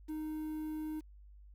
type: tone with quantisation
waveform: triangle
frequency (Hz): 309.5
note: D#4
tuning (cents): -9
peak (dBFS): -35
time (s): 0.08-1.01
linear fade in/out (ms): 20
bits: 10
effects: added 50 Hz sine -53 dBFS peak until 1.54 s